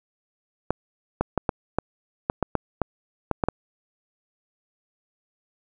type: clicks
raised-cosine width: 1 ms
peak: -7 dBFS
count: 12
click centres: 0.706 / 1.21 / 1.377 / 1.492 / 1.786 / 2.299 / 2.427 / 2.553 / 2.817 / 3.313 / 3.438 / 3.486 s
effects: none